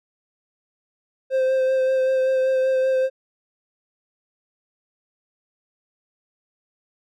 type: tone with vibrato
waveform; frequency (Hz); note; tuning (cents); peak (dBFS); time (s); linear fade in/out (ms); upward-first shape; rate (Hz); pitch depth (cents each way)
triangle; 523.3; C5; 0; -15; 1.3-3.1; 50; sine; 5.2; 16
effects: none